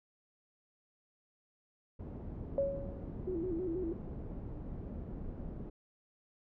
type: low-pass noise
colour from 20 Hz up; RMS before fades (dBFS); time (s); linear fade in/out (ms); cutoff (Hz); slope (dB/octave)
pink; -43; 1.99-5.7; 10; 380; 12
type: tone with exponential decay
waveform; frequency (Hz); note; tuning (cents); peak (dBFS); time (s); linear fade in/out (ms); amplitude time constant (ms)
sine; 554.4; C#5; 0; -26; 2.58-3.14; 1; 120
type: tone with vibrato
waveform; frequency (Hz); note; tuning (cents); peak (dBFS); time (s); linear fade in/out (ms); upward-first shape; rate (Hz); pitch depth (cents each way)
sine; 349.2; F4; 0; -34; 3.27-3.93; 5; square; 6.2; 99
effects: none